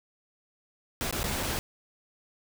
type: noise with dropouts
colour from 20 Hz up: pink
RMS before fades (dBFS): -31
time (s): 1.01-1.59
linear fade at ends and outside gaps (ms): 0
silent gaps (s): 1.11-1.126 / 1.231-1.241 / 1.428-1.432
effects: none